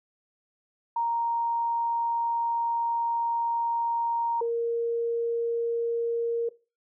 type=tone pair in turn; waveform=sine; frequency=932.3 / 466.1 Hz; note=A#5 / A#4; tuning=0 / 0 cents; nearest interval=octave; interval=1200 cents; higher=first; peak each=-24 dBFS; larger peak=neither; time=0.96-4.41 / 4.41-6.49 s; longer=first; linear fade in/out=5 ms; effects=noise-tail reverb RT60 0.3 s tail -19 dB re dry